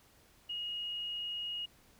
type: tone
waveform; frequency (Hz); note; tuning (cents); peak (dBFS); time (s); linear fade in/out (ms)
sine; 2877; F#7; -49; -36; 0.49-1.66; 10
effects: pink hiss -64 dBFS RMS until 1.99 s